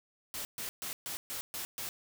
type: noise bursts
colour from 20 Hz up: white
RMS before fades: -39 dBFS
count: 7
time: 0.34-1.89 s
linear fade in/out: 0 ms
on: 110 ms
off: 130 ms
effects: none